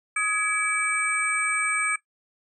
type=tone cluster; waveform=sine; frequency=1263 / 1673 / 2307 / 8300 Hz; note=D#6 / G#6 / D7 / C9; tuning=+26 / +12 / -31 / -15 cents; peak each=-29 / -30 / -25 / -30 dBFS; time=0.16-1.96 s; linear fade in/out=5 ms; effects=noise-tail reverb RT60 0.1 s tail -17 dB re dry